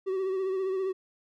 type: tone with vibrato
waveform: triangle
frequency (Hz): 380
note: F#4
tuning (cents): +46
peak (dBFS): -25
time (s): 0.06-0.93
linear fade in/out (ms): 20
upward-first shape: triangle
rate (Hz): 15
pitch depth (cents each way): 47
effects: none